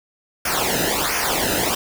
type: noise with flanger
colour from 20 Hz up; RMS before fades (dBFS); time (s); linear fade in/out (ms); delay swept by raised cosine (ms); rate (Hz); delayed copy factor
pink; -21; 0.45-1.75; 5; 0.25 to 0.91; 1.4; -0.8
effects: none